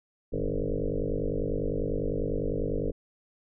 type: tone with frequency modulation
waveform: sine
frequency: 221.3 Hz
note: A3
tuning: 10 cents sharp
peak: -26 dBFS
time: 0.32-2.92 s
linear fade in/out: 20 ms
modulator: 50 Hz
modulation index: 6
effects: none